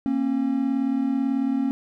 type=tone pair together; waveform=triangle; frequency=233.1 / 271.3 Hz; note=A#3 / C#4; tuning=0 / -37 cents; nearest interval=minor third; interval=263 cents; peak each=-24 / -20 dBFS; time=0.06-1.71 s; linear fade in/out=0 ms; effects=none